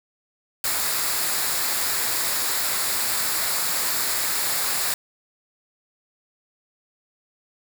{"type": "noise with comb filter", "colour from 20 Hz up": "white", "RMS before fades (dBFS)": -24, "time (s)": [0.64, 4.94], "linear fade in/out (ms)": 2, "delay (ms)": 0.33, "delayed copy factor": -0.5, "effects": []}